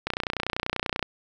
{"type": "click train", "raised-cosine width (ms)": 0.3, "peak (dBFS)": -10, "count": 30, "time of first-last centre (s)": [0.07, 1.027], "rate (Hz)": 30.3, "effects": []}